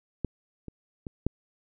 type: clicks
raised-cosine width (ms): 3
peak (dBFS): -15 / -26 / -23 / -12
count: 4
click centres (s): 0.247 / 0.683 / 1.068 / 1.266
effects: none